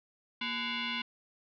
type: tone with frequency modulation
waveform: sine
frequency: 388.8 Hz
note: G4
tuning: 14 cents flat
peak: -32 dBFS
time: 0.41-1.02 s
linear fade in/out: 5 ms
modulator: 624 Hz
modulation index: 5.4
effects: none